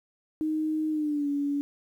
sine tone with pitch glide, 311.1 to 285.3 Hz, D#4 to C#4, 0 to +50 cents, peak -25 dBFS, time 0.41-1.61 s, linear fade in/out 0 ms, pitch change -150 cents, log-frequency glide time 0.9-1.28 s, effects 10-bit

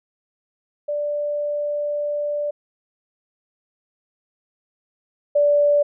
sine tone pair in turn, 587.3 / 582.2 Hz, D5 / D5, 0 / -15 cents, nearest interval unison, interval 15 cents, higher first, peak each -21 / -13 dBFS, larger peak second, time 0.88-2.51 / 5.35-5.83 s, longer first, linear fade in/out 10 ms, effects none

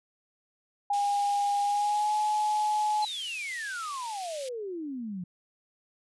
sine tone with pitch glide, 812 to 847.5 Hz, G#5 to G#5, -39 to +35 cents, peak -24 dBFS, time 0.9-3.05 s, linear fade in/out 5 ms, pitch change +74 cents, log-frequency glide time 1.62-2.14 s
pink high-pass noise, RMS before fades -43 dBFS, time 0.93-4.49 s, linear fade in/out 5 ms, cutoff 2600 Hz, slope 24 dB/octave
sine exponential sweep, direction down, 4186 to 171.9 Hz, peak -33 dBFS, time 3.02-5.24 s, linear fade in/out 5 ms
effects resampled to 24000 Hz

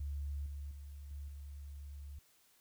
sine tone with level steps, 71.3 Hz, C#2, 49 cents sharp, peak -37 / -41 / -46 / -42 / -45 dBFS, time 0-2.19 s, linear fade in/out 5 ms, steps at 0.46 / 0.71 / 1.11 / 1.28 s, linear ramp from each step 2 ms, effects white hiss -69 dBFS RMS until 2.6 s

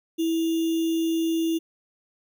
sine tone with sample-and-hold, 328 Hz, E4, 9 cents flat, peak -21 dBFS, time 0.18-1.59 s, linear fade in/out 20 ms, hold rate 3150 Hz, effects none

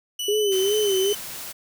sawtooth tone with pitch glide, 2960 to 3041 Hz, F#7 to F#7, 0 to +47 cents, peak -23 dBFS, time 0.19-1.15 s, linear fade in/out 5 ms, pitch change +47 cents, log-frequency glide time 0.31-0.55 s
sine tone with vibrato, 401.9 Hz, G4, 43 cents sharp, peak -19 dBFS, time 0.28-1.13 s, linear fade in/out 5 ms, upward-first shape sine, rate 2.5 Hz, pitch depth 110 cents each way
white noise, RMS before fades -35 dBFS, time 0.51-1.53 s, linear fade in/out 20 ms
effects none

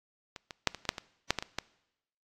clicks, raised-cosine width 0.2 ms, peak -24 / -23 / -6 / -22 / -24 / -8 / -19 / -6 / -13 / -19 / -13 dBFS, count 11, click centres 0.362 / 0.508 / 0.673 / 0.747 / 0.853 / 0.891 / 0.982 / 1.306 / 1.387 / 1.425 / 1.586 s, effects noise-tail reverb RT60 0.9 s tail -22 dB re dry + AAC 64 kbps

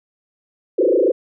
sine tone with frequency modulation, 434.7 Hz, A4, 21 cents flat, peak -12 dBFS, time 0.78-1.12 s, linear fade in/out 10 ms, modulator 27.6 Hz, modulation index 3.6, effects none

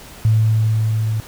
sine tone with level ramp, 109.9 Hz, A2, 2 cents flat, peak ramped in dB -10 to -17 dBFS, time 0.25-1.2 s, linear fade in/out 0 ms, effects pink hiss -39 dBFS RMS until 1.27 s

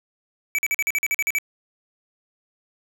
square tone bursts, 2300 Hz, D7, 37 cents flat, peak -20 dBFS, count 11, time 0.55-1.385 s, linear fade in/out 0 ms, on 35 ms, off 45 ms, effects none

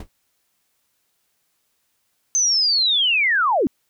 brown noise with exponential decay, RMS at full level -24 dBFS, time 0-0.09 s, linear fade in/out 5 ms, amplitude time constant 18 ms
sine linear sweep, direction down, 6272 to 219.7 Hz, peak -15 dBFS, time 2.35-3.67 s, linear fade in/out 0 ms
effects white hiss -69 dBFS RMS until 3.89 s

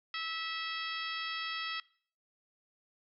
harmonic tone, 652 Hz, E5, 19 cents flat, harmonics 2 / 3 / 4 / 5 / 6 / 7 / 8, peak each -41 / -41 / -43 / -42 / -46 / -48 / -47 dBFS, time 0.14-1.8 s, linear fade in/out 2 ms, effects noise-tail reverb RT60 0.5 s tail -21 dB re dry

